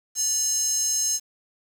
square tone with high-pass filter, 584 Hz, D5, 10 cents flat, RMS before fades -24 dBFS, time 0.15-1.2 s, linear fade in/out 50 ms, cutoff 6200 Hz, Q 9.4, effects 8-bit

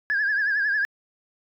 sine tone with vibrato, 1661.2 Hz, G#6, in tune, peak -19 dBFS, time 0.1-0.85 s, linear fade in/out 0 ms, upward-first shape triangle, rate 11 Hz, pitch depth 100 cents each way, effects tanh soft clip ceiling -17 dBFS

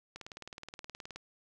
click train, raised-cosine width 0.2 ms, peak -27 dBFS, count 20, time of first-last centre 0.16-1.16 s, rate 19 Hz, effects none

